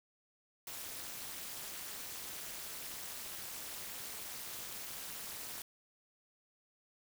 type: noise with amplitude modulation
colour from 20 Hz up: white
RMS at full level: -41 dBFS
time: 0.67-5.62 s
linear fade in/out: 2 ms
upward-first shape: sine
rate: 242 Hz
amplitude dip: 95%
effects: none